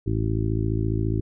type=harmonic tone; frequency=54.6 Hz; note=A1; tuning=13 cents flat; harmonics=1 / 2 / 3 / 4 / 5 / 6 / 7; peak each=-28 / -24 / -33 / -35 / -33 / -30 / -33 dBFS; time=0.06-1.21 s; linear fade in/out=10 ms; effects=none